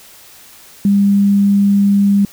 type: tone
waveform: sine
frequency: 200.4 Hz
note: G3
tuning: 38 cents sharp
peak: -8 dBFS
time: 0.85-2.25 s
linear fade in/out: 2 ms
effects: white hiss -41 dBFS RMS until 2.32 s